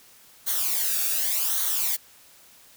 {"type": "noise with flanger", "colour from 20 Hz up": "blue", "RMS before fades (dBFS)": -25, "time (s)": [0.46, 1.97], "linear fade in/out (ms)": 20, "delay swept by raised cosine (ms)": [0.39, 0.99], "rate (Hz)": 0.87, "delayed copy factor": -0.7, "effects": ["white hiss -53 dBFS RMS until 2.76 s"]}